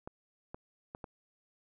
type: clicks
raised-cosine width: 1 ms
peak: -28 dBFS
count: 4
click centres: 0.075 / 0.545 / 0.949 / 1.042 s
effects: none